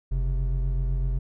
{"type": "tone pair together", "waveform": "triangle", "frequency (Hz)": [46.25, 130.81], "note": ["F#1", "C3"], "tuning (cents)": [0, 0], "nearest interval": "octave + tritone", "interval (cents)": 1800, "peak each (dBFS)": [-21, -29], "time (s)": [0.11, 1.19], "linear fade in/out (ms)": 10, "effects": []}